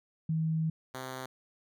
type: tone pair in turn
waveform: sine / 5% pulse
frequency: 159.9 / 130.05 Hz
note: D#3 / C3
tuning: +48 / -10 cents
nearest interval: major third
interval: 358 cents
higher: first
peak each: -27 dBFS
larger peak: neither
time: 0.29-0.7 / 0.94-1.26 s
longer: first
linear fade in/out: 5 ms
effects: none